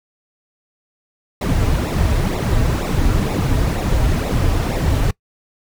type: noise with flanger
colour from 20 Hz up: brown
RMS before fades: -17 dBFS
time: 1.41-5.11 s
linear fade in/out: 5 ms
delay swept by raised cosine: 0.63 to 5.73 ms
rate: 2.1 Hz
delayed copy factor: -0.7
effects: noise-tail reverb RT60 0.1 s tail -23 dB re dry